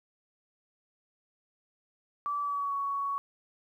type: tone with pitch glide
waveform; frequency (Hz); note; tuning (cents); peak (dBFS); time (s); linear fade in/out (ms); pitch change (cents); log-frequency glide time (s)
sine; 1157 to 1118.2; D6 to C#6; -26 to +15; -29; 2.26-3.18; 0; -59; 2.41-2.74
effects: 11-bit